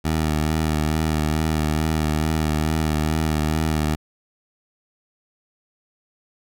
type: tone with vibrato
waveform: 15% pulse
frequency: 77.78 Hz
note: D#2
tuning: in tune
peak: -13 dBFS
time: 0.04-3.96 s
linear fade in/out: 20 ms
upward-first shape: sine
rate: 2.3 Hz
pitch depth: 35 cents each way
effects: none